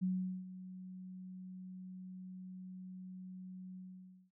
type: tone with ADSR envelope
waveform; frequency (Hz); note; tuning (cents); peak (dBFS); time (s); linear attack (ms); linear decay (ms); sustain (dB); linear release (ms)
sine; 185; F#3; 0; -31; 0.01-4.31; 24; 410; -15; 550
effects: none